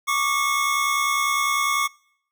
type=tone cluster; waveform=square; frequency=1114 / 1184 / 2183 Hz; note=C#6 / D6 / C#7; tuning=+8 / +14 / -27 cents; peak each=-25 dBFS; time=0.07-1.88 s; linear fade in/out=20 ms; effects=noise-tail reverb RT60 0.7 s tail -26 dB re dry